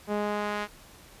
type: tone with band-pass filter sweep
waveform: sawtooth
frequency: 207.7 Hz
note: G#3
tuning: in tune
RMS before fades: -30 dBFS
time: 0.07-0.68 s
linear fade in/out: 50 ms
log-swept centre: 530 to 1700 Hz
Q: 0.8
effects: pink hiss -52 dBFS RMS until 1.2 s + resampled to 32000 Hz